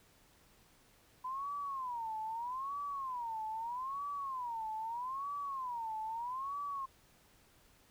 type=tone with vibrato; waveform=sine; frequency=1000 Hz; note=B5; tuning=21 cents sharp; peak=-37 dBFS; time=1.24-6.86 s; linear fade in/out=10 ms; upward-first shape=sine; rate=0.79 Hz; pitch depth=240 cents each way; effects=pink hiss -66 dBFS RMS until 7.9 s